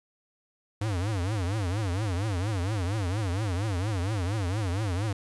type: tone with vibrato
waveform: square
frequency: 98 Hz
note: G2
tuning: in tune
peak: -27 dBFS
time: 0.81-5.13 s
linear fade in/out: 5 ms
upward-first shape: triangle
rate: 4.3 Hz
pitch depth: 270 cents each way
effects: resampled to 24000 Hz + 10-bit